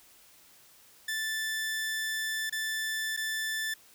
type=tone with dropouts; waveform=sawtooth; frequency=1760 Hz; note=A6; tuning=in tune; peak=-27 dBFS; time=1.08-3.74 s; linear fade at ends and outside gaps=5 ms; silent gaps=2.497-2.524 / 3.166-3.173 s; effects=white hiss -58 dBFS RMS until 3.94 s